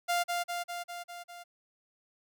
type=tone with echo; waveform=sawtooth; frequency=698.5 Hz; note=F5; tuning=in tune; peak=-23 dBFS; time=0.08-0.24 s; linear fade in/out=20 ms; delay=200 ms; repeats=6; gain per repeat=-3 dB; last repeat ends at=1.44 s; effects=none